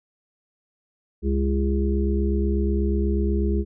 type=harmonic tone; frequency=68.2 Hz; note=C#2; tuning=28 cents flat; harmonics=1 / 3 / 5 / 6; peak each=-21 / -26 / -28 / -29 dBFS; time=1.22-3.65 s; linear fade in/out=50 ms; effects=none